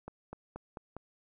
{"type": "accelerating click train", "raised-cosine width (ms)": 1, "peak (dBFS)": -28, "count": 5, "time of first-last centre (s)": [0.08, 0.966], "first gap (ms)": 250, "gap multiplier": 0.92, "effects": []}